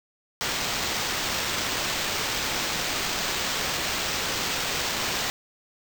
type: noise with sample-and-hold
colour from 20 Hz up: white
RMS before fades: -28 dBFS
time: 0.41-5.3 s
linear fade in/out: 0 ms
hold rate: 11025 Hz
effects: none